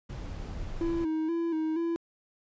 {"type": "noise", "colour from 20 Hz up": "brown", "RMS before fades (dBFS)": -37, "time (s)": [0.09, 1.05], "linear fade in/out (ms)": 10}
{"type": "tone with vibrato", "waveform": "triangle", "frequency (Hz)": 325.4, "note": "E4", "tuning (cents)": -22, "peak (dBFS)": -25, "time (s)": [0.81, 1.96], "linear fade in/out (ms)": 0, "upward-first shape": "square", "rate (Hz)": 2.1, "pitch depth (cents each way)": 53}
{"effects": ["resampled to 16000 Hz"]}